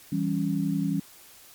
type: chord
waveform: sine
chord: C# diminished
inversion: first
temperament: equal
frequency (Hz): 164.81 / 196 / 277.2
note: E3 / G3 / C#4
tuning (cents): 0 / 0 / 0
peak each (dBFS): -28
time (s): 0.12-1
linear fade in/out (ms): 5
effects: white hiss -51 dBFS RMS until 1.54 s + MP3 96 kbps